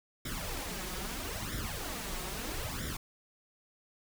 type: noise with flanger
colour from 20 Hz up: pink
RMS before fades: -38 dBFS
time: 0.25-2.97 s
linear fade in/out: 5 ms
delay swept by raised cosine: 0.55 to 5.55 ms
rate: 0.77 Hz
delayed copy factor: +0.75
effects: none